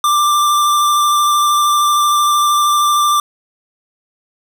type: tone with vibrato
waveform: square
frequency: 1182 Hz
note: D6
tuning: 11 cents sharp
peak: -11 dBFS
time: 0.04-3.2 s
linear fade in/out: 2 ms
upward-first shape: square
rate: 13 Hz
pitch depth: 10 cents each way
effects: none